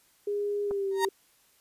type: tone with pitch glide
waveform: sine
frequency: 409.4 to 388.9 Hz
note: G#4 to G4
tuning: -25 to -14 cents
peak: -27 dBFS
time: 0.27-1.09 s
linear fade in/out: 5 ms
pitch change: -89 cents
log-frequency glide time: 0.64-0.89 s
type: clicks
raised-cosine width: 1 ms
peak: -25 / -30 dBFS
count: 2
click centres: 0.71 / 0.714 s
type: tone with exponential growth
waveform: 35% pulse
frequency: 932.3 Hz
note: A#5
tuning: in tune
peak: -19 dBFS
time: 0.91-1.05 s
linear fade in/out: 2 ms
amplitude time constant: 30 ms
effects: white hiss -64 dBFS RMS until 1.6 s + resampled to 32000 Hz